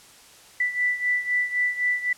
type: beating tone pair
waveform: sine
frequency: 1975.5 / 1979.4 Hz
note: B6 / B6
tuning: 0 / +3 cents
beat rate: 3.9 Hz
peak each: -23 / -27 dBFS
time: 0.6-2.13 s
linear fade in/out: 5 ms
effects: white hiss -50 dBFS RMS until 2.17 s + low-pass 10000 Hz 12 dB/octave